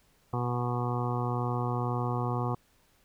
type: harmonic tone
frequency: 122 Hz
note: B2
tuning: 21 cents flat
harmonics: 1 / 2 / 3 / 4 / 6 / 7 / 8 / 9 / 10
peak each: -30 / -37 / -38 / -39 / -38 / -40 / -41 / -38 / -43 dBFS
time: 0.33-2.55 s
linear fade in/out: 5 ms
effects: pink hiss -66 dBFS RMS until 3.04 s